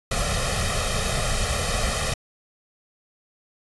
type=noise with comb filter; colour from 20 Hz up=pink; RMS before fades=-24 dBFS; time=0.11-2.14 s; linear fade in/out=5 ms; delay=1.6 ms; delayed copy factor=+0.9; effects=resampled to 24000 Hz